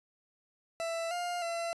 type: tone with pitch steps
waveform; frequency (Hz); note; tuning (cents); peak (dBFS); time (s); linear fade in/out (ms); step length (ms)
40% pulse; 664 / 705 / 676; E5 / F5 / E5; +12 / +16 / +43; -32; 0.8-1.73; 0; 310
effects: resampled to 24000 Hz